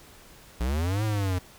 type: linear two-way sweep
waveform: square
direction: up then down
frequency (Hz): 56 to 110 to 88.9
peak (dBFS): -25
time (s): 0.6-1.39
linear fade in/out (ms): 10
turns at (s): 1.04
effects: pink hiss -51 dBFS RMS until 1.58 s